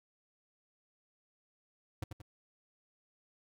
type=tone with echo; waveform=square; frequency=103.8 Hz; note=G#2; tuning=in tune; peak=-35 dBFS; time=2.02-2.04 s; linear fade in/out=5 ms; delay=89 ms; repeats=2; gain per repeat=-6 dB; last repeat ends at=2.218 s; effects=none